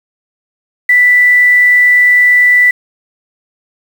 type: tone with quantisation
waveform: sine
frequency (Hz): 1975.5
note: B6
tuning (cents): 0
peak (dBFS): -4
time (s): 0.89-2.71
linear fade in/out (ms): 5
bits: 5
effects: none